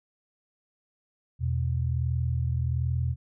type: tone pair together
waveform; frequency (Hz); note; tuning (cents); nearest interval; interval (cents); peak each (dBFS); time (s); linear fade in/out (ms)
sine; 82.9 / 124.21; E2 / B2; +10 / +10; perfect fifth; 700; -27; 1.39-3.16; 50
effects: none